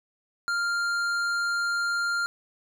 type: tone with hard clipping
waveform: sine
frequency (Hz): 1396.9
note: F6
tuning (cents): 0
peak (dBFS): -26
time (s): 0.48-2.26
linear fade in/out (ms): 0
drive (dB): 10
effects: none